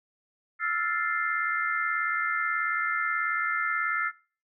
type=chord; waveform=sine; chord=F major seventh; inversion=third; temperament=equal; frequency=1318.5 / 1396.9 / 1760 / 2093 Hz; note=E6 / F6 / A6 / C7; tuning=0 / 0 / 0 / 0 cents; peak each=-31 dBFS; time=0.59-4.12 s; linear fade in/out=50 ms; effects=noise-tail reverb RT60 0.4 s tail -22 dB re dry